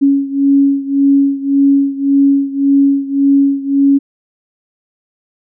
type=beating tone pair; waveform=sine; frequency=277.2 / 279 Hz; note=C#4 / C#4; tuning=0 / +11 cents; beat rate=1.8 Hz; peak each=-10 / -13 dBFS; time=0.01-3.99 s; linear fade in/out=20 ms; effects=none